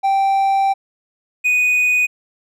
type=tone pair in turn; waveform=triangle; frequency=782 / 2483 Hz; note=G5 / D#7; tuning=-4 / -4 cents; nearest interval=octave + minor sixth; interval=2000 cents; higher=second; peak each=-11 / -11 dBFS; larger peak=neither; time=0.03-0.74 / 1.44-2.07 s; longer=first; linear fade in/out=20 ms; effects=none